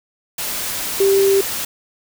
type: tone in noise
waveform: sine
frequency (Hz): 392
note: G4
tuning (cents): 0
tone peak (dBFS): -11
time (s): 1-1.41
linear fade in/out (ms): 5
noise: white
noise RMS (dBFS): -24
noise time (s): 0.38-1.65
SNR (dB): +10
effects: none